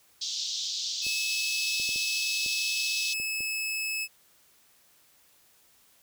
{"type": "band-pass noise", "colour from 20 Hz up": "pink", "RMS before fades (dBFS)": -33, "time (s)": [0.21, 3.14], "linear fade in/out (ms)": 10, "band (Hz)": [3400, 6400], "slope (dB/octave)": 48}
{"type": "tone", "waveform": "sawtooth", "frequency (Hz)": 2594, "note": "E7", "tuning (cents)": -28, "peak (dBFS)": -26, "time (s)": [1.01, 4.08], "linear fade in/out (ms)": 50}
{"type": "clicks", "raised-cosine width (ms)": 2, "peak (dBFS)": -33, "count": 7, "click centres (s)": [1.067, 1.799, 1.891, 1.96, 2.462, 3.2, 3.406]}
{"effects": ["white hiss -62 dBFS RMS until 6.02 s"]}